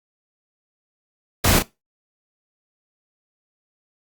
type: noise with echo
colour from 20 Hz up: pink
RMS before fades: -17 dBFS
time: 1.44-1.59 s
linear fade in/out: 5 ms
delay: 35 ms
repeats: 1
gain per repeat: -6 dB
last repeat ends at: 1.625 s
effects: noise-tail reverb RT60 0.2 s tail -18 dB re dry + Opus 48 kbps